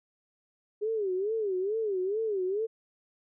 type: tone with vibrato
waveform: sine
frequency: 405.7 Hz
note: G#4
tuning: 41 cents flat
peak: -27 dBFS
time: 0.81-2.67 s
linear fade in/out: 20 ms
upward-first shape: sine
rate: 2.3 Hz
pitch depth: 180 cents each way
effects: none